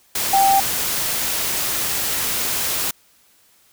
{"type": "tone in noise", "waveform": "sine", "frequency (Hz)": 784, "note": "G5", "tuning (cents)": 0, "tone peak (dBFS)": -12, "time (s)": [0.33, 0.6], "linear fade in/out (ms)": 5, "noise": "white", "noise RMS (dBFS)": -22, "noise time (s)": [0.15, 2.91], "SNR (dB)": 7, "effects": ["white hiss -56 dBFS RMS until 3.72 s"]}